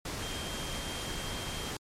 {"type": "tone in noise", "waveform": "sine", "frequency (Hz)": 3190, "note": "G7", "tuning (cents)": 30, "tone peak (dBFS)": -43, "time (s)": [0.22, 1.71], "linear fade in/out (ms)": 5, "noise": "pink", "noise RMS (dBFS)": -37, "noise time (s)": [0.05, 1.77], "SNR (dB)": -9, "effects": ["low-pass 10000 Hz 12 dB/octave", "MP3 64 kbps"]}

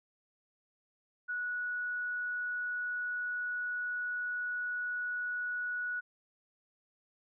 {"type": "tone", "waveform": "sine", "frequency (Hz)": 1467, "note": "F#6", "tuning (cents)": -15, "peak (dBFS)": -33, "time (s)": [1.28, 6.01], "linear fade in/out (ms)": 20, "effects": []}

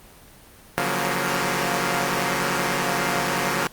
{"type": "chord", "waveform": "5% pulse", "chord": "Gb major seventh", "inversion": "second", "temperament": "equal with one note detuned", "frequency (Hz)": [140.53, 174.61, 185, 233.1], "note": ["Db3", "F3", "Gb3", "Bb3"], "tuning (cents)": [24, 0, 0, 0], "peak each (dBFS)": -16, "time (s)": [0.78, 3.67], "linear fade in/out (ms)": 0, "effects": ["pink hiss -48 dBFS RMS until 3.72 s", "Opus 24 kbps"]}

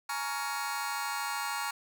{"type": "chord", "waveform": "sawtooth", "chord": "Bb minor seventh", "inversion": "third", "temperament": "just", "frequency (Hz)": [839.1, 932.3, 1118.8, 1398.5], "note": ["Ab5", "Bb5", "Db6", "F6"], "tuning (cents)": [18, 0, 16, 2], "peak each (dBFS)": -34, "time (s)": [0.09, 1.71], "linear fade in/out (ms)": 5, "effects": []}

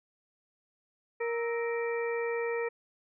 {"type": "harmonic tone with a mistuned harmonic", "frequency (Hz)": 467.2, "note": "A#4", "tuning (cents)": 4, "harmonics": [1, 2, 3, 4, 5], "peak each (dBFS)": [-30, -41, -44, -40, -41], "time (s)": [1.2, 2.69], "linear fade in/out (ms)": 10, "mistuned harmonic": 3, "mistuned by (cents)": -120, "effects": []}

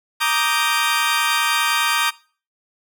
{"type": "chord", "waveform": "20% pulse", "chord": "Eb major seventh", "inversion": "second", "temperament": "equal", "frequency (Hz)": [932.3, 1174.7, 1244.5, 1568], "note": ["Bb5", "D6", "Eb6", "G6"], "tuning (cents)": [0, 0, 0, 0], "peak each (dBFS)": -18, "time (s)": [0.2, 2.11], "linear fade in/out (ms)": 20, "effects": ["noise-tail reverb RT60 0.4 s tail -21 dB re dry"]}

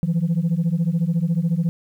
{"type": "beating tone pair", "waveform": "sine", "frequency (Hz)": [161.1, 175.1], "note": ["E3", "F3"], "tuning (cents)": [-39, 5], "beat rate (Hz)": 14, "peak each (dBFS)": -19, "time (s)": [0.03, 1.69], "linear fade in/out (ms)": 0, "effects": ["tanh soft clip ceiling -14 dBFS", "9-bit"]}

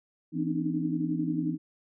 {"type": "tone cluster", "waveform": "sine", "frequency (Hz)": [165.3, 252, 272.5, 298.7, 309.9], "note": ["E3", "B3", "C#4", "D4", "D#4"], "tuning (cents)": [5, 35, -29, 29, -7], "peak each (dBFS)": [-32, -34, -36, -33, -32], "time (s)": [0.32, 1.58], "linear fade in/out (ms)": 50, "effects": []}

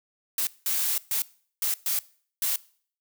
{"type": "noise bursts at uneven times", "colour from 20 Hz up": "blue", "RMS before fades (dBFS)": -26, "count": 6, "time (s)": [[0.38, 0.47], [0.66, 0.98], [1.11, 1.22], [1.62, 1.74], [1.86, 1.99], [2.42, 2.56]], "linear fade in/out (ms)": 2, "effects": ["noise-tail reverb RT60 0.5 s tail -21 dB re dry"]}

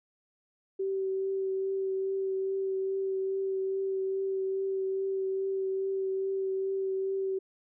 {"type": "tone with vibrato", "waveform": "sine", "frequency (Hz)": 384.8, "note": "G4", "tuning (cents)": -32, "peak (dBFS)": -28, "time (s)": [0.79, 7.39], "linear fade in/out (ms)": 10, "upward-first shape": "triangle", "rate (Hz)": 2.4, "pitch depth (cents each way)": 15, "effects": []}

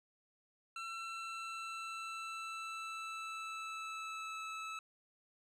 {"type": "tone with pitch glide", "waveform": "25% pulse", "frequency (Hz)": [1346, 1305.4], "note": ["E6", "E6"], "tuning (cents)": [36, -17], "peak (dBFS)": -38, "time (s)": [0.76, 4.79], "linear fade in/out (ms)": 2, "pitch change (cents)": -53, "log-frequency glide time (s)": [0.89, 4.43], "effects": ["low-pass 7000 Hz 12 dB/octave"]}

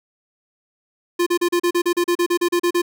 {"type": "tone bursts", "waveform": "square", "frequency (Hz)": 349.2, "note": "F4", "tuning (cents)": 0, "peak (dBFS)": -16, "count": 15, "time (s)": [1.19, 2.819], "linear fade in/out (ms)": 10, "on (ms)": 75, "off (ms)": 36, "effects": []}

